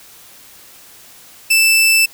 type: tone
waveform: sawtooth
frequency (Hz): 2646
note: E7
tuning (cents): +6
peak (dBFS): -6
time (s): 1.5-2.06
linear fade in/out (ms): 10
effects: white hiss -42 dBFS RMS until 2.13 s